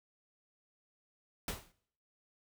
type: noise with exponential decay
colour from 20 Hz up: pink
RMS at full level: -34 dBFS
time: 1.48-1.72 s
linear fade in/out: 2 ms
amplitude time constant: 52 ms
effects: noise-tail reverb RT60 0.6 s tail -20 dB re dry